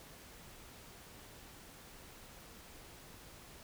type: silence
effects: pink hiss -55 dBFS RMS until 3.63 s